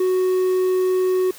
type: tone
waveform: triangle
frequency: 370 Hz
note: F#4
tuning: in tune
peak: -14 dBFS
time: 0-1.31 s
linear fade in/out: 5 ms
effects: white hiss -42 dBFS RMS until 1.38 s